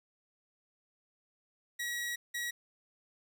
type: tone bursts at uneven times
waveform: sawtooth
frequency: 1915 Hz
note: A#6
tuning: 46 cents sharp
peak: -31 dBFS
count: 2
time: 1.79-2.16 / 2.34-2.51 s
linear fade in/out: 10 ms
effects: none